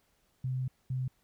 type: tone bursts at uneven times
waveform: sine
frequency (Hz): 129.1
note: C3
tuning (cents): -23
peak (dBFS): -30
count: 2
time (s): 0.44-0.68 / 0.9-1.08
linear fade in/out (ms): 5
effects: pink hiss -72 dBFS RMS until 1.23 s